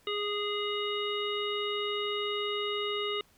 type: harmonic tone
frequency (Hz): 413.4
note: G#4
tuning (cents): -8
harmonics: 1 / 3 / 5 / 7 / 9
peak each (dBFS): -33 / -37 / -40 / -36 / -39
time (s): 0.07-3.21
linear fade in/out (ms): 2
effects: pink hiss -64 dBFS RMS until 3.37 s